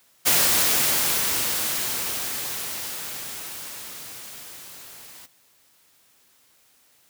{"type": "noise with level ramp", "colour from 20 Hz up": "white", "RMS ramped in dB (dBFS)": [-18, -45], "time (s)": [0.25, 5.27], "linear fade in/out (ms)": 20, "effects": ["white hiss -60 dBFS RMS until 7.09 s", "high-pass 60 Hz 12 dB/octave"]}